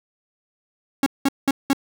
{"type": "tone bursts", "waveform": "45% pulse", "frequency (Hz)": 274.4, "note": "C#4", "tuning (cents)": -17, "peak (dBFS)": -15, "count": 4, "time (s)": [1.03, 1.732], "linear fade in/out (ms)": 2, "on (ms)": 33, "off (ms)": 190, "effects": []}